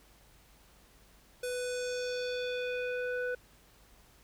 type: tone with low-pass filter sweep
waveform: square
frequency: 496.4 Hz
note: B4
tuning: 9 cents sharp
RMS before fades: -35 dBFS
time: 1.43-3.35 s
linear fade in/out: 5 ms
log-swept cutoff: 11000 to 1400 Hz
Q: 2.2
effects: added 50 Hz sine -64 dBFS peak until 4.23 s + pink hiss -62 dBFS RMS until 4.23 s

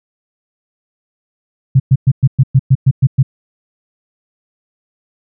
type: tone bursts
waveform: sine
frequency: 132.5 Hz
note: C3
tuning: 22 cents sharp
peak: -4 dBFS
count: 10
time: 1.75-3.23 s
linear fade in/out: 10 ms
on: 49 ms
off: 110 ms
effects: none

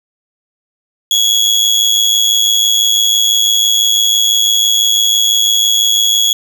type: tone with amplitude modulation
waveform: 30% pulse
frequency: 3346 Hz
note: G#7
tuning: 12 cents sharp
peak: -4 dBFS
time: 1.11-6.33 s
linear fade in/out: 2 ms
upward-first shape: sine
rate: 106 Hz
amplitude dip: 60%
effects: none

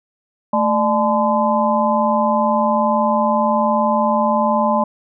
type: tone cluster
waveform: sine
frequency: 219.7 / 599 / 858 / 1024 Hz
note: A3 / D5 / A5 / C6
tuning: -2 / +34 / -44 / -38 cents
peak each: -19 dBFS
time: 0.53-4.84 s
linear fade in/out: 5 ms
effects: none

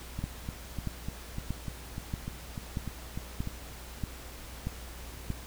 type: two click trains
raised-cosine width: 5 ms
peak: -23 / -20 dBFS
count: 12 / 9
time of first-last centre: 0.19-3.474 / 0.24-5.303 s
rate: 3.35 / 1.58 Hz
effects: added 60 Hz sine -45 dBFS peak until 5.46 s + pink hiss -47 dBFS RMS until 5.46 s

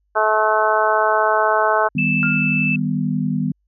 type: harmonic tone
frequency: 216 Hz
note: A3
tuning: 32 cents flat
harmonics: 2 / 3 / 4 / 5 / 6 / 7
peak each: -23 / -19 / -20 / -21 / -22 / -22 dBFS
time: 0.15-1.89 s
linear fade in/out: 20 ms
type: chord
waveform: sine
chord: Eb augmented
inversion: none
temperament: equal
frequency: 155.56 / 196 / 246.9 Hz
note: Eb3 / G3 / B3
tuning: 0 / 0 / 0 cents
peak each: -22 dBFS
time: 1.95-3.52 s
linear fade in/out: 5 ms
type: tone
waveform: sine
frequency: 2637 Hz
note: E7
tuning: in tune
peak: -18 dBFS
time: 1.98-2.76 s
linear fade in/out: 5 ms
type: tone with exponential decay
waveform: sine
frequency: 1406 Hz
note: F6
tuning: 11 cents sharp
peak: -19 dBFS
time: 2.23-2.79 s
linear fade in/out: 0 ms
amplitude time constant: 120 ms
effects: added 50 Hz sine -64 dBFS peak until 3.67 s

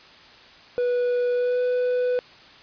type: tone with pitch glide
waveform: triangle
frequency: 490 to 496.8 Hz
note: B4 to B4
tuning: -14 to +10 cents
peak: -18 dBFS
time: 0.78-2.19 s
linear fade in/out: 0 ms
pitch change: +24 cents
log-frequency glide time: 1.33-1.61 s
effects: white hiss -48 dBFS RMS until 2.62 s + resampled to 11025 Hz

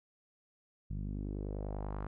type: tone with low-pass filter sweep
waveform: sawtooth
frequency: 50.2 Hz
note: G1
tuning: 42 cents sharp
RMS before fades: -39 dBFS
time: 0.9-2.07 s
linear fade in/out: 5 ms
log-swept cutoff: 160 to 1300 Hz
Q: 2
effects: none

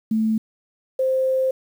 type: tone pair in turn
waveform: sine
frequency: 220 / 523.3 Hz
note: A3 / C5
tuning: 0 / 0 cents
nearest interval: octave + minor third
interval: 1500 cents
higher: second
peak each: -17 dBFS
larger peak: neither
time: 0.11-0.38 / 0.99-1.51 s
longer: second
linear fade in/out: 5 ms
effects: 8-bit

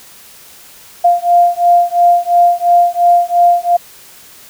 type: beating tone pair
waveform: sine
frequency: 697 / 699.9 Hz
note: F5 / F5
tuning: -4 / +4 cents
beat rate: 2.9 Hz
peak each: -10 dBFS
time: 1.04-3.77 s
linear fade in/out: 10 ms
effects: white hiss -39 dBFS RMS until 4.49 s

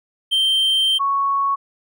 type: tone pair in turn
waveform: triangle / sine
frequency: 3136 / 1108.7 Hz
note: G7 / C#6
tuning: 0 / 0 cents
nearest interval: octave + tritone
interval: 1800 cents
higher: first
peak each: -13 / -16 dBFS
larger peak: first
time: 0.31-0.99 / 0.99-1.56 s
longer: first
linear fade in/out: 20 ms
effects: none

